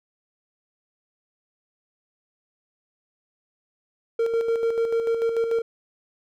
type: tone with tremolo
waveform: triangle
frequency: 459.2 Hz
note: A#4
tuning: 26 cents flat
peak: -17 dBFS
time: 4.19-5.62 s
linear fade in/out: 5 ms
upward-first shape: square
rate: 6.8 Hz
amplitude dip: 45%
effects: none